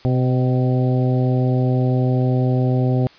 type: harmonic tone with a mistuned harmonic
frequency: 127.7 Hz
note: C3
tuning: 42 cents flat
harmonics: 1 / 2 / 3 / 4 / 5 / 6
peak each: -16 / -22 / -26 / -28 / -30 / -32 dBFS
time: 0.05-3.07 s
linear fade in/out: 0 ms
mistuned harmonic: 5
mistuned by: -33 cents
effects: white hiss -47 dBFS RMS until 3.18 s + resampled to 11025 Hz